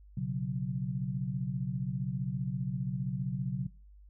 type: chord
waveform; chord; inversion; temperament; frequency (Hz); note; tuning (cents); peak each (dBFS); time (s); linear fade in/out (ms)
sine; B suspended second; none; equal with one note detuned; 123.47 / 138.59 / 184.46; B2 / C#3 / F#3; 0 / 0 / -5; -37 / -34 / -35; 0.17-3.67; 5
effects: noise-tail reverb RT60 0.3 s tail -19 dB re dry + added 50 Hz sine -52 dBFS peak until 4.09 s